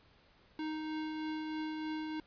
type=tone with tremolo; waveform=square; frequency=311.1 Hz; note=D#4; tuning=in tune; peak=-36 dBFS; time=0.59-2.2 s; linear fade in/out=2 ms; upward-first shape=triangle; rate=3.2 Hz; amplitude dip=30%; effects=pink hiss -65 dBFS RMS until 2.26 s + resampled to 11025 Hz